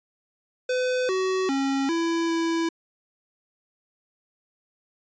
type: tone with pitch steps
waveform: square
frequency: 505 / 375.9 / 272.6 / 333.1 / 331.1 Hz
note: B4 / F#4 / C#4 / E4 / E4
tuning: +39 / +27 / -29 / +18 / +8 cents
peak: -23 dBFS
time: 0.69-2.69 s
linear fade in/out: 5 ms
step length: 400 ms
effects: resampled to 16000 Hz